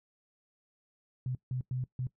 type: tone bursts at uneven times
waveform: sine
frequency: 127.3 Hz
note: C3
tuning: 47 cents flat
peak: -31 dBFS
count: 4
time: 1.26-1.35 / 1.51-1.61 / 1.71-1.84 / 1.99-2.07 s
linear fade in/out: 2 ms
effects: noise-tail reverb RT60 0.1 s tail -19 dB re dry